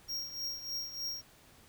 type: tone with tremolo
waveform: square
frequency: 5588 Hz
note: F8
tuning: in tune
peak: -34 dBFS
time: 0.08-1.22 s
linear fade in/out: 20 ms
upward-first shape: triangle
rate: 3.3 Hz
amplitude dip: 75%
effects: pink hiss -60 dBFS RMS until 1.68 s